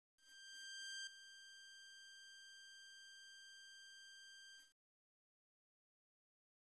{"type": "tone with ADSR envelope", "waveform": "15% pulse", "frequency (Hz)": 1581, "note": "G6", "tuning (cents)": 14, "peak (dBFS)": -40, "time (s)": [0.16, 4.74], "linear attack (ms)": 910, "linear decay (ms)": 4, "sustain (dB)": -12, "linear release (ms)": 200, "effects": ["resampled to 24000 Hz", "12-bit"]}